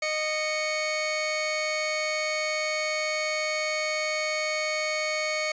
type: tone pair together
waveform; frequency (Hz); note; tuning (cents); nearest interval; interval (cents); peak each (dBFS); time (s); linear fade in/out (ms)
sawtooth; 617.1 / 2217; D#5 / C#7; -14 / 0; octave + minor seventh; 2214; -25; 0.02-5.52; 5
effects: resampled to 16000 Hz